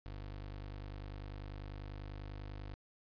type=tone; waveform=25% pulse; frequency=50.1 Hz; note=G1; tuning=38 cents sharp; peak=-40 dBFS; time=0.06-2.74 s; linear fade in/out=0 ms; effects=resampled to 11025 Hz